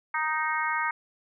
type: harmonic tone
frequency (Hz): 311.1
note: D#4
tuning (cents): 0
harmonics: 3 / 4 / 5 / 6 / 7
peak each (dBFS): -30 / -31 / -32 / -33 / -33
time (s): 0.14-0.91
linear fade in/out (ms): 5
effects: none